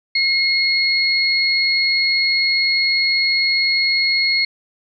sine tone pair together, 2157 / 4314 Hz, C#7 / C#8, -48 / -48 cents, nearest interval octave, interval 1200 cents, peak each -17 dBFS, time 0.15-4.45 s, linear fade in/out 5 ms, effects none

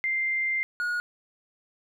sine / triangle tone pair in turn, 2093 / 1445.3 Hz, C7 / F#6, 0 / -41 cents, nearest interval tritone, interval 641 cents, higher first, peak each -24 dBFS, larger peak neither, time 0.04-0.63 / 0.8-1 s, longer first, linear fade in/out 0 ms, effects none

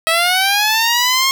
10% pulse linear sweep, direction up, 642 to 1084 Hz, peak -4 dBFS, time 0.07-1.31 s, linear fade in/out 0 ms, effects 7-bit

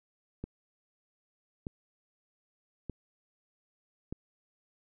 click train, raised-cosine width 3 ms, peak -24 dBFS, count 4, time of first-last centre 0.44-4.126 s, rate 0.814 Hz, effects none

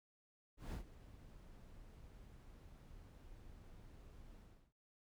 brown noise with ADSR envelope, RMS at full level -42 dBFS, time 0.57-4.73 s, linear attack 160 ms, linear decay 100 ms, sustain -16 dB, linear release 310 ms, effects none

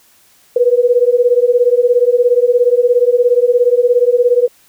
sine beating tone pair, 479.3 / 496.3 Hz, A#4 / B4, +48 / +8 cents, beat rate 17 Hz, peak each -11 dBFS, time 0.56-4.48 s, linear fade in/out 5 ms, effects white hiss -50 dBFS RMS until 4.68 s

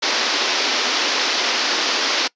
white band-pass noise, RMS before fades -20 dBFS, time 0.02-2.28 s, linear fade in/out 10 ms, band 250 to 5700 Hz, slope 48 dB/octave, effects noise-tail reverb RT60 0.1 s tail -23 dB re dry + resampled to 16000 Hz

